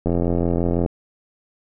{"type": "click train", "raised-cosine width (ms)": 2, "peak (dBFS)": -8, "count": 70, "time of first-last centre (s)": [0.06, 0.861], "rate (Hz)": 86.1, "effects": []}